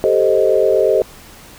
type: chord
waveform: sine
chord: A half-diminished seventh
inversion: third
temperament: equal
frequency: 392 / 440 / 523.3 / 622.3 Hz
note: G4 / A4 / C5 / Eb5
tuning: 0 / 0 / 0 / 0 cents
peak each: -16 dBFS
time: 0.04-1.02 s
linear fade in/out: 0 ms
effects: pink hiss -40 dBFS RMS until 1.58 s